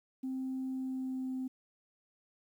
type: tone with pitch glide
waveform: sine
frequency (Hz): 261.6 to 259.2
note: C4 to C4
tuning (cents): 0 to -16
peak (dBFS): -33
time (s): 0.23-1.48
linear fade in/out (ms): 10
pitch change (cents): -16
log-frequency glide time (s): 0.7-1.37
effects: tanh soft clip ceiling -31 dBFS + 11-bit